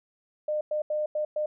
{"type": "tone bursts at uneven times", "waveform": "sine", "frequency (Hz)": 606, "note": "D#5", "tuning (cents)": -46, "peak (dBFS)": -25, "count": 5, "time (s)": [[0.48, 0.61], [0.71, 0.82], [0.9, 1.06], [1.15, 1.25], [1.36, 1.46]], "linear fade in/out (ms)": 5, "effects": []}